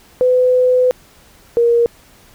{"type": "tone pair in turn", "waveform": "sine", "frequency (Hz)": [504, 470.7], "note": ["B4", "A#4"], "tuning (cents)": [35, 17], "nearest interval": "minor second", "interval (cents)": 118, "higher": "first", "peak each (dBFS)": -9, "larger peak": "neither", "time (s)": [[0.21, 0.91], [1.57, 1.86]], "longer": "first", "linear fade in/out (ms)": 0, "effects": ["pink hiss -47 dBFS RMS until 2.34 s"]}